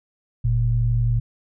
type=tone pair together; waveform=sine; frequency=45.31 / 116.5 Hz; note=F#1 / A#2; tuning=-36 / -1 cents; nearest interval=octave + major third; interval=1635 cents; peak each=-22 / -18 dBFS; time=0.44-1.2 s; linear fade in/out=10 ms; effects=none